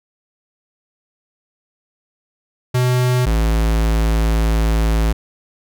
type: tone pair in turn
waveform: square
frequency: 125.4 / 54.98 Hz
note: B2 / A1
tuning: +27 / -1 cents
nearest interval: octave + major second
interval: 1428 cents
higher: first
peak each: -14 dBFS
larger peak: neither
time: 2.74-3.26 / 3.26-5.13 s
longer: second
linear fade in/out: 10 ms
effects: none